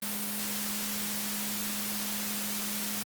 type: tone in noise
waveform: sine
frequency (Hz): 207.7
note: G#3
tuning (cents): 0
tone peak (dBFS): -38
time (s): 0.02-3.03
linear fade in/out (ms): 5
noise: white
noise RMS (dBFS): -34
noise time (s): 0.02-3.03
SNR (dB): -7
effects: high-pass 100 Hz 12 dB/octave + Opus 32 kbps